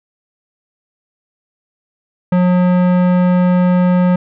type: tone with tanh clipping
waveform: sine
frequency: 180 Hz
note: F#3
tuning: 47 cents flat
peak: -11 dBFS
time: 2.32-4.16 s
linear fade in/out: 5 ms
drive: 17 dB
effects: none